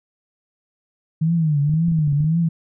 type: tone with vibrato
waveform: sine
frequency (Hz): 155.4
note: D#3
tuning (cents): -2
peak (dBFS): -15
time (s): 1.21-2.49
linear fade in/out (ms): 10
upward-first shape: triangle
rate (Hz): 1.9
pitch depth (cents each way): 170
type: clicks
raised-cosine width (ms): 5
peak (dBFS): -20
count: 9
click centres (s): 1.695 / 1.738 / 1.884 / 1.917 / 1.988 / 2.077 / 2.127 / 2.206 / 2.243
effects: none